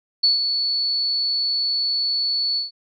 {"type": "tone with ADSR envelope", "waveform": "sine", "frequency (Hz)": 4435, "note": "C#8", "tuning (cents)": 0, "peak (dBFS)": -12, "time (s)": [0.23, 2.71], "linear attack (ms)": 10, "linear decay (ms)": 140, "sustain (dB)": -7, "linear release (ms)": 140, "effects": []}